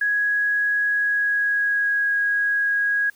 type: tone with pitch glide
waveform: sine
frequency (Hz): 1665 to 1649.7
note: G#6 to G#6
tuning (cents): +4 to -12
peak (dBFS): -18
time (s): 0.01-3.1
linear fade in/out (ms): 5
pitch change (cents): -16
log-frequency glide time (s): 0.89-1.99
effects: white hiss -56 dBFS RMS until 3.15 s